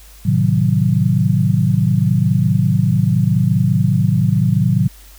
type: chord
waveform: sine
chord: A diminished seventh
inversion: none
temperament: equal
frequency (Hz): 110 / 130.81 / 155.56 / 185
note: A2 / C3 / Eb3 / Gb3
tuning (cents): 0 / 0 / 0 / 0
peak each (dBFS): -17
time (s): 0.25-4.88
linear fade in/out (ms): 10
effects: added 50 Hz sine -40 dBFS peak until 5.18 s + white hiss -45 dBFS RMS until 5.18 s